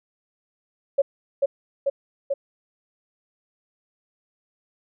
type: tone with echo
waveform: sine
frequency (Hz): 554.4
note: C#5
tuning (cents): 0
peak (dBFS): -14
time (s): 0.98-1.02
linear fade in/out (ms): 10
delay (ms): 440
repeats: 3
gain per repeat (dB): -2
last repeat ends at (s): 2.34
effects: none